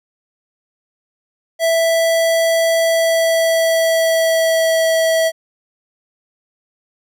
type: tone with pitch glide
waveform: square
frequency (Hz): 659.3 to 650.6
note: E5 to E5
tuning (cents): 0 to -23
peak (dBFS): -13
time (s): 1.59-5.32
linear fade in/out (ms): 50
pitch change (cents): -23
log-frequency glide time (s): 2.83-4.84
effects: none